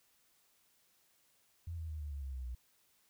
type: tone with pitch steps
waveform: sine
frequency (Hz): 84.6 / 80.78 / 77.13 / 73.65 / 70.32 / 67.15 / 64.11 / 61.22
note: E2 / E2 / D#2 / D2 / C#2 / C2 / C2 / B1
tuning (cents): +45 / -35 / -15 / +6 / +25 / +46 / -35 / -15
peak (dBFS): -39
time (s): 1.67-2.55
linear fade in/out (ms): 5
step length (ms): 110
effects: white hiss -72 dBFS RMS until 3.09 s